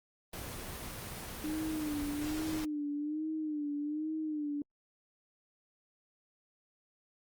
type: noise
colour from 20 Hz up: pink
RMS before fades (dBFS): -42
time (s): 0.33-2.65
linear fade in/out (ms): 5
type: tone with vibrato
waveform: sine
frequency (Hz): 302.2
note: D4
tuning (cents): +50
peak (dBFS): -33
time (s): 1.44-4.62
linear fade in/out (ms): 2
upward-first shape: sine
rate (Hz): 1.2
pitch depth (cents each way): 72
effects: Opus 24 kbps